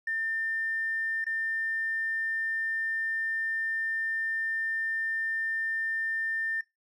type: tone with dropouts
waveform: triangle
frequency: 1800 Hz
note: A6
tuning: 39 cents sharp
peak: -24 dBFS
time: 0.07-6.61 s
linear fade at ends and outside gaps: 5 ms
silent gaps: 1.243-1.265 s
effects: noise-tail reverb RT60 0.2 s tail -26 dB re dry + tanh soft clip ceiling -26 dBFS